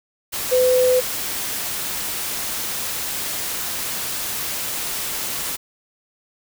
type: tone in noise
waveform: sine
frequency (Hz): 506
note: B4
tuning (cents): +42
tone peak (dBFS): -13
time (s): 0.51-1.01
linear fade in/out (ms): 20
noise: white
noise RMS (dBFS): -26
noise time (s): 0.32-5.57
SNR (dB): +10
effects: none